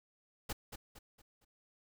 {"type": "noise with echo", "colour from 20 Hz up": "pink", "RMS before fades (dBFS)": -38, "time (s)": [0.49, 0.53], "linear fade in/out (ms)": 10, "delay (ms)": 230, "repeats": 4, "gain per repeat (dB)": -8, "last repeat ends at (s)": 1.45, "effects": []}